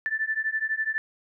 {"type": "beating tone pair", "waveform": "sine", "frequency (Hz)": [1756, 1768], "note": ["A6", "A6"], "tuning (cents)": [-4, 8], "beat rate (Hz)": 12, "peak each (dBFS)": -28, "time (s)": [0.06, 0.98], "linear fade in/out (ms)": 0, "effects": []}